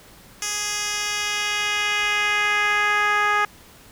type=tone with band-pass filter sweep; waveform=10% pulse; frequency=415.3 Hz; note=G#4; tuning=in tune; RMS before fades=-22 dBFS; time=0.42-3.45 s; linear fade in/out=2 ms; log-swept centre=6500 to 1300 Hz; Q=1.3; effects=pink hiss -48 dBFS RMS until 3.91 s